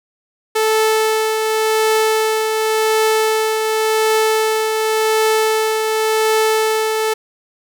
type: tone with tremolo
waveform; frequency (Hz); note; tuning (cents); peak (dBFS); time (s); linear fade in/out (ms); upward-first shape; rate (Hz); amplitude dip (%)
sawtooth; 437.9; A4; -8; -8; 0.55-7.14; 10; triangle; 0.9; 40
effects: none